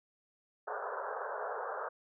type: band-pass noise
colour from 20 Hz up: pink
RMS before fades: -39 dBFS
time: 0.67-1.89 s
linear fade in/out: 10 ms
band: 420 to 1600 Hz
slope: 96 dB/octave
effects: none